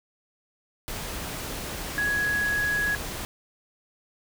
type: tone in noise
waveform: sine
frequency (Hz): 1670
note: G#6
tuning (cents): +9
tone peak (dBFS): -23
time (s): 1.98-2.95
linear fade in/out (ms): 0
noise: pink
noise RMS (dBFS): -34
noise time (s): 0.88-3.25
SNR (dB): +8
effects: none